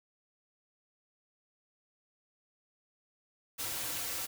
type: noise with comb filter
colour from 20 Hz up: white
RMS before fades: -37 dBFS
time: 3.58-4.27 s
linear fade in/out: 20 ms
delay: 4.8 ms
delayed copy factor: -0.5
effects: none